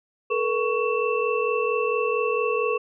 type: tone cluster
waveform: sine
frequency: 434.8 / 479.2 / 1115 / 2670 Hz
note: A4 / A#4 / C#6 / E7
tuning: -21 / +48 / +10 / +22 cents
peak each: -25 / -25 / -28 / -30 dBFS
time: 0.3-2.78 s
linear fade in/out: 10 ms
effects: none